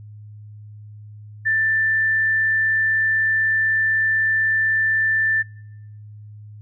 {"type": "tone", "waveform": "sine", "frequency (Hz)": 1772, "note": "A6", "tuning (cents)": 12, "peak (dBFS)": -16, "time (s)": [1.45, 5.43], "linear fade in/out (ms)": 20, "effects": ["noise-tail reverb RT60 1.0 s tail -26 dB re dry", "added 105 Hz sine -37 dBFS peak until 6.61 s"]}